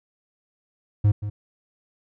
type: tone with echo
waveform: triangle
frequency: 103.83 Hz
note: G#2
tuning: in tune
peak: -12 dBFS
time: 1.04-1.12 s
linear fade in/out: 10 ms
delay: 180 ms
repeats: 1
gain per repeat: -12 dB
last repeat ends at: 1.3 s
effects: none